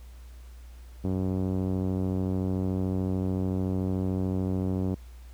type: tone with low-pass filter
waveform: 5% pulse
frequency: 93.6 Hz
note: F#2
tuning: 20 cents sharp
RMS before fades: -28 dBFS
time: 1.04-4.95 s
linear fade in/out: 5 ms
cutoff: 250 Hz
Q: 0.8
effects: added 60 Hz sine -43 dBFS peak until 5.33 s + pink hiss -59 dBFS RMS until 5.33 s